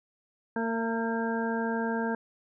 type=harmonic tone with a mistuned harmonic; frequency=228.3 Hz; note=A#3; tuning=36 cents flat; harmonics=1 / 2 / 3 / 4 / 6 / 7; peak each=-30 / -33 / -38 / -35 / -44 / -36 dBFS; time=0.56-2.15 s; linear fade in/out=2 ms; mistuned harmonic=3; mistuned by=-21 cents; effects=none